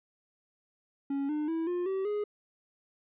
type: tone with pitch steps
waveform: triangle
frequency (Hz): 277.8 / 301.2 / 326.6 / 354.1 / 383.9 / 416.2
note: C#4 / D4 / E4 / F4 / G4 / G#4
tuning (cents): +4 / +44 / -16 / +24 / -36 / +4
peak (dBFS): -27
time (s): 1.1-2.24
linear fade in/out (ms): 5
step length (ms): 190
effects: resampled to 8000 Hz